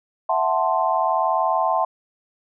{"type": "chord", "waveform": "sine", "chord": "F# half-diminished seventh", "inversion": "third", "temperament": "equal", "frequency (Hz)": [659.3, 740, 880, 1046.5], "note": ["E5", "F#5", "A5", "C6"], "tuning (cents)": [0, 0, 0, 0], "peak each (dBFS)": -23, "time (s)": [0.29, 1.85], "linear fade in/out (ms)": 5, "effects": []}